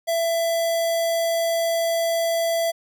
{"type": "tone with notch filter", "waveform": "square", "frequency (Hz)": 667, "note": "E5", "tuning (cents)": 20, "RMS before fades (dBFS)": -22, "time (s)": [0.07, 2.72], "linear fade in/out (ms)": 20, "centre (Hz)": 1600, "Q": 1.6, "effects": []}